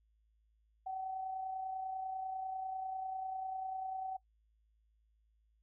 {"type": "tone with amplitude modulation", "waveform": "sine", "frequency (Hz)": 759, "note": "F#5", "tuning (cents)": 44, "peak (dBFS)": -36, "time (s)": [0.86, 4.17], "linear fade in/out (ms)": 10, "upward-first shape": "sine", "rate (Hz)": 30.1, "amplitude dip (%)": 40, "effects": ["noise-tail reverb RT60 0.1 s tail -19 dB re dry", "added 54 Hz sine -70 dBFS peak until 5.62 s"]}